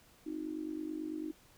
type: tone with amplitude modulation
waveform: sine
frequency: 311.1 Hz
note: D#4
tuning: in tune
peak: -33 dBFS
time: 0.26-1.32 s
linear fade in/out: 10 ms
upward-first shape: sine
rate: 49.1 Hz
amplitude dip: 85%
effects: pink hiss -63 dBFS RMS until 1.57 s